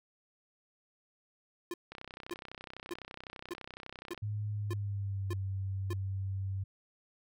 square tone bursts, 349.2 Hz, F4, in tune, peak -37 dBFS, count 8, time 1.71-5.932 s, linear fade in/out 2 ms, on 29 ms, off 570 ms
click train, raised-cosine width 0.3 ms, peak -28 dBFS, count 73, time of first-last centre 1.92-4.177 s, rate 31.9 Hz
sine tone with pitch glide, 104.8 to 96.66 Hz, G#2 to G2, +16 to -24 cents, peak -33 dBFS, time 4.22-6.64 s, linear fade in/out 10 ms, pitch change -140 cents, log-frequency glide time 4.5-5.31 s
effects none

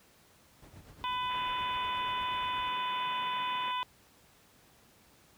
brown noise with tremolo, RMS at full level -45 dBFS, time 0.62-2.69 s, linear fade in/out 5 ms, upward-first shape triangle, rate 8.3 Hz, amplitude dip 80%
harmonic tone, 500 Hz, B4, 21 cents sharp, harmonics 2 / 3 / 4 / 5 / 6 / 7, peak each -32 / -46 / -47 / -43 / -42 / -42 dBFS, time 1.04-3.83 s, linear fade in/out 0 ms
white band-pass noise, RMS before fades -47 dBFS, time 1.29-3.72 s, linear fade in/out 10 ms, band 110 to 2900 Hz, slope 48 dB/octave
effects pink hiss -62 dBFS RMS until 5.37 s + high-pass 60 Hz 12 dB/octave

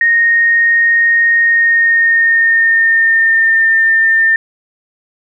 sine tone with pitch glide, 1857 to 1803.1 Hz, A#6 to A6, -7 to +42 cents, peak -7 dBFS, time 0.01-4.36 s, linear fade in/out 2 ms, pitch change -51 cents, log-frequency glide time 1.41-3.73 s, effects none

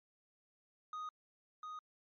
triangle tone with echo, 1244.5 Hz, D#6, in tune, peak -39 dBFS, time 0.93-1.09 s, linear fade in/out 2 ms, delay 700 ms, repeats 1, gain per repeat -3 dB, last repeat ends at 1.79 s, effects MP3 32 kbps

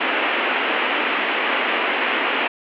white band-pass noise, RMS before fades -21 dBFS, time 0-2.48 s, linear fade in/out 10 ms, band 240 to 2900 Hz, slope 48 dB/octave, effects none

